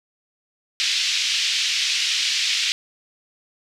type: band-pass noise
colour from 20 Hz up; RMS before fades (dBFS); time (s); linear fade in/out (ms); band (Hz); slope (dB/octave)
pink; -22; 0.8-2.72; 0; 2500 to 5700; 24
effects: none